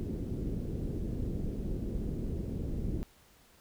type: low-pass noise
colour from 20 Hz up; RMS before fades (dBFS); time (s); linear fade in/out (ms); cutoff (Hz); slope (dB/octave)
pink; -35; 0-3.03; 0; 390; 24
effects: pink hiss -62 dBFS RMS until 3.6 s